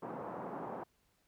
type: band-pass noise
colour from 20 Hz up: white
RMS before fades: -43 dBFS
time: 0.02-0.84 s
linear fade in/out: 10 ms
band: 140 to 1000 Hz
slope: 24 dB/octave
effects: pink hiss -75 dBFS RMS until 1.27 s